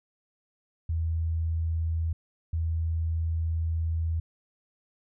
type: tone bursts at uneven times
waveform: sine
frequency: 81.7 Hz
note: E2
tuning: 15 cents flat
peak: -25 dBFS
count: 2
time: 0.89-2.13 / 2.53-4.2 s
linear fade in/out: 5 ms
effects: none